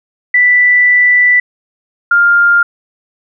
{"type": "tone pair in turn", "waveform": "sine", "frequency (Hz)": [1976, 1402.1], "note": ["B6", "F6"], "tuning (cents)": [0, 6], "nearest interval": "tritone", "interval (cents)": 594, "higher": "first", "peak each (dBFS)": -5, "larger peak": "neither", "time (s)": [[0.34, 1.4], [2.11, 2.63]], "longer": "first", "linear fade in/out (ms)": 5, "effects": []}